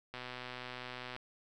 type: click train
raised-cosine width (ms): 0.3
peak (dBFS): -27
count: 129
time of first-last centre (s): 0.14-1.164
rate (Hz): 125
effects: none